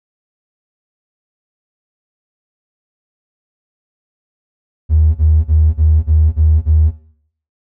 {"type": "tone bursts", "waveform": "triangle", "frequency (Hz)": 78.1, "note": "D#2", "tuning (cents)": 7, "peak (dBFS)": -3, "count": 7, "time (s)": [4.89, 6.914], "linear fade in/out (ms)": 50, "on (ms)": 260, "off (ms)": 34, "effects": ["noise-tail reverb RT60 0.6 s tail -19 dB re dry", "tanh soft clip ceiling -4 dBFS"]}